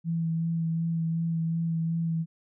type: tone with vibrato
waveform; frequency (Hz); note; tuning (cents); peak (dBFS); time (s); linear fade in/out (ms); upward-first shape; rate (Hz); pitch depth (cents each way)
sine; 164.81; E3; 0; -25; 0.04-2.26; 50; sine; 2.7; 17
effects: none